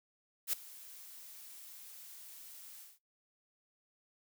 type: noise with ADSR envelope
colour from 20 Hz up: blue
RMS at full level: -31 dBFS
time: 0.47-2.99 s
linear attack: 61 ms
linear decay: 4 ms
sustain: -21 dB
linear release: 190 ms
effects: noise-tail reverb RT60 0.2 s tail -24 dB re dry